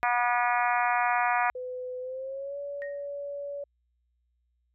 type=harmonic tone; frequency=242.4 Hz; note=B3; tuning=32 cents flat; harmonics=3 / 4 / 5 / 6 / 7 / 8 / 9 / 10; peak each=-27 / -29 / -31 / -33 / -34 / -35 / -36 / -37 dBFS; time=0.03-1.5 s; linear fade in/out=0 ms
type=tone with pitch glide; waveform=sine; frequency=504 to 569 Hz; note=B4 to C#5; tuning=+35 to +45 cents; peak=-33 dBFS; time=1.55-3.64 s; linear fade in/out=5 ms; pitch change=+210 cents; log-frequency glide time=2-2.58 s
type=tone with exponential decay; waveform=sine; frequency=1864.7 Hz; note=A#6; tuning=in tune; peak=-35 dBFS; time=2.82-3.07 s; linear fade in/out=0 ms; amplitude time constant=53 ms
effects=added 60 Hz sine -70 dBFS peak until 4.74 s